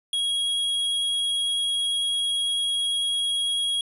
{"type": "tone", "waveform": "square", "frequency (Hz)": 3303, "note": "G#7", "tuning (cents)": -10, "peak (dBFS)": -23, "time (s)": [0.13, 3.81], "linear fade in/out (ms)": 2, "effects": ["resampled to 24000 Hz", "9-bit"]}